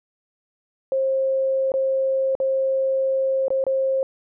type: tone with dropouts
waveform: sine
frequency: 533 Hz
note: C5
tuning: 32 cents sharp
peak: -18 dBFS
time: 0.92-4.03 s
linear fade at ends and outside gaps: 1 ms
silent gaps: 1.719-1.739 / 2.352-2.401 / 3.482-3.504 / 3.64-3.666 s
effects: none